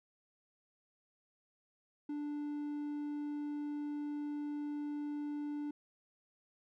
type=tone; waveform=triangle; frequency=293.7 Hz; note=D4; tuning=in tune; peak=-35 dBFS; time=2.09-5.71 s; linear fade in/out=5 ms; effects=none